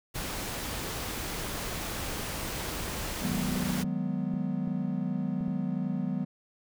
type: noise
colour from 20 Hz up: pink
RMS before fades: -35 dBFS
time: 0.14-3.84 s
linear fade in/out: 20 ms
type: chord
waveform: triangle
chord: G# minor seventh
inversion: second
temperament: equal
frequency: 155.56 / 185 / 207.7 / 246.9 Hz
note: D#3 / F#3 / G#3 / B3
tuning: 0 / 0 / 0 / 0 cents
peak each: -34 / -30 / -34 / -32 dBFS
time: 3.22-6.25 s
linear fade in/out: 10 ms
type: clicks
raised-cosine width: 3 ms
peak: -30 dBFS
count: 6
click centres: 3.517 / 3.843 / 4.339 / 4.677 / 5.409 / 5.481 s
effects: none